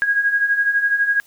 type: beating tone pair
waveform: sine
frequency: 1632 / 1644 Hz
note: G#6 / G#6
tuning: -31 / -18 cents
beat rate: 12 Hz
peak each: -22 / -16 dBFS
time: 0.02-1.2 s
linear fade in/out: 0 ms
effects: white hiss -53 dBFS RMS until 1.26 s